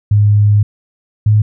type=tone pair in turn; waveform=sine; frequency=103.83 / 106.38 Hz; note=G#2 / G#2; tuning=0 / +42 cents; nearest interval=unison; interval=42 cents; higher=second; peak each=-6 dBFS; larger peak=neither; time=0.11-0.63 / 1.26-1.42 s; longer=first; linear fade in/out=5 ms; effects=none